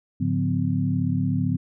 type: tone cluster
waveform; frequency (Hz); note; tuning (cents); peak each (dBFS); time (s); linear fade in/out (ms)
sine; 105 / 142.8 / 178.3 / 253.4; G#2 / D3 / F3 / B3; +19 / -48 / +36 / +45; -26; 0.2-1.57; 10
effects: none